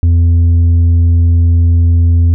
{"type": "tone with tanh clipping", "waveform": "sine", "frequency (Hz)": 84.6, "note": "E2", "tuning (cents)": 45, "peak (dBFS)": -6, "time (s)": [0.03, 2.34], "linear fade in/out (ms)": 0, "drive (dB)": 4, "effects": []}